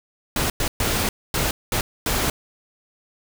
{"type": "noise bursts at uneven times", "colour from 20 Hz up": "pink", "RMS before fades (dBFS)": -22, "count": 6, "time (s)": [[0.36, 0.5], [0.6, 0.68], [0.8, 1.09], [1.34, 1.51], [1.72, 1.81], [2.06, 2.3]], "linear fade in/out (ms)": 2, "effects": []}